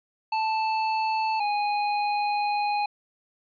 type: tone pair in turn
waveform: square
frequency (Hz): 880 / 827.2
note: A5 / G#5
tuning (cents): 0 / -7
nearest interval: minor second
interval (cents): 107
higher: first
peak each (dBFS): -24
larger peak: neither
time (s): 0.32-1.4 / 1.4-2.86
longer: second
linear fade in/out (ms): 5
effects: resampled to 11025 Hz